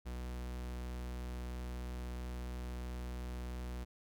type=tone; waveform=45% pulse; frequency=61.5 Hz; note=B1; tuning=7 cents flat; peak=-40 dBFS; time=0.05-3.85 s; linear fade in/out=20 ms; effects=none